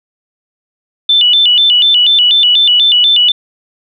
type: tone with vibrato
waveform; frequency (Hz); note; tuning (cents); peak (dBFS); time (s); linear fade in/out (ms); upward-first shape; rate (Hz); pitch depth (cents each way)
sine; 3227; G7; +50; -5; 1.09-3.32; 5; square; 4.1; 160
effects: none